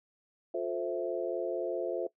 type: chord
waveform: sine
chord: F major seventh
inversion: none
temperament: equal with one note detuned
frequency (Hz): 355.3 / 440 / 523.3 / 659.3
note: F4 / A4 / C5 / E5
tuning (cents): +30 / 0 / 0 / 0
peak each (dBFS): -35 / -37 / -36 / -36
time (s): 0.54-2.07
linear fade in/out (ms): 5
effects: noise-tail reverb RT60 0.1 s tail -19 dB re dry